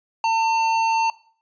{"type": "tone with tanh clipping", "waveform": "sine", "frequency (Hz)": 901, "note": "A5", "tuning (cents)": 41, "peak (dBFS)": -19, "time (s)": [0.24, 1.1], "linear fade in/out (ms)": 2, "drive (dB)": 14, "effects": ["noise-tail reverb RT60 0.5 s tail -20 dB re dry", "resampled to 16000 Hz"]}